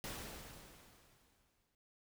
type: noise with exponential decay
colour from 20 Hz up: pink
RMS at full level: -43 dBFS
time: 0.04-1.75 s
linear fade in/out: 1 ms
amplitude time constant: 370 ms
effects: none